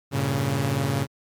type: chord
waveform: sawtooth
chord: G diminished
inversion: none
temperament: equal with one note detuned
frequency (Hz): 98 / 114.41 / 138.59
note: G2 / Bb2 / Db3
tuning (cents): 0 / -32 / 0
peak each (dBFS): -26 / -24 / -20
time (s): 0.11-1.07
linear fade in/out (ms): 50
effects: MP3 96 kbps